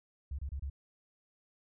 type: tone bursts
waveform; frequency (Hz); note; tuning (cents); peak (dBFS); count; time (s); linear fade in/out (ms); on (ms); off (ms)
sine; 69; C#2; -7; -35; 4; 0.31-0.699; 5; 77; 27
effects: none